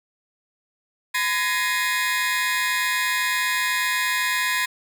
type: tone cluster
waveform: 35% pulse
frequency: 1014 / 1679 / 1866 / 2116 / 2482 Hz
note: B5 / G#6 / A#6 / C7 / D#7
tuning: +45 / +18 / +1 / +19 / -5 cents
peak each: -26 / -25 / -24 / -28 / -27 dBFS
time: 1.14-4.66 s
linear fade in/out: 10 ms
effects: none